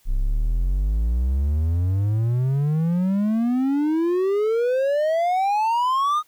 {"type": "exponential sweep", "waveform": "triangle", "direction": "up", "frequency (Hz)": [30.85, 1250], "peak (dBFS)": -16, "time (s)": [0.05, 6.23], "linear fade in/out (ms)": 50, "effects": ["white hiss -60 dBFS RMS until 6.27 s"]}